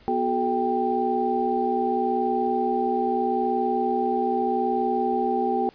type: tone cluster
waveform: sine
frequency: 244.8 / 369.1 / 429.9 / 787 Hz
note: B3 / F#4 / A4 / G5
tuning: -15 / -4 / -40 / +7 cents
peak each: -28 / -27 / -28 / -24 dBFS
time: 0.08-5.69 s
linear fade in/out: 0 ms
effects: pink hiss -54 dBFS RMS until 5.74 s + resampled to 11025 Hz